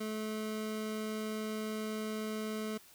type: tone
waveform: 25% pulse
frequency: 216.3 Hz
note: A3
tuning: 29 cents flat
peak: -32 dBFS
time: 0-2.78 s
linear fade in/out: 10 ms
effects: white hiss -59 dBFS RMS until 2.94 s